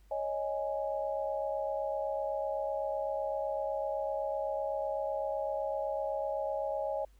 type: chord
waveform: sine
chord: C# suspended second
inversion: none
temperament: equal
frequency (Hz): 554.4 / 622.3 / 830.6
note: C#5 / D#5 / G#5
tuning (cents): 0 / 0 / 0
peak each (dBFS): -35 / -35 / -38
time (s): 0.11-7.05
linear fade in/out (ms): 5
effects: added 50 Hz sine -57 dBFS peak until 7.19 s + pink hiss -71 dBFS RMS until 7.19 s